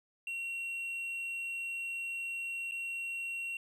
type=tone with dropouts; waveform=triangle; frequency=2737 Hz; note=F7; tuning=36 cents flat; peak=-34 dBFS; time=0.27-3.57 s; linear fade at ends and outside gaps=2 ms; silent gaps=2.712-2.719 s; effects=resampled to 32000 Hz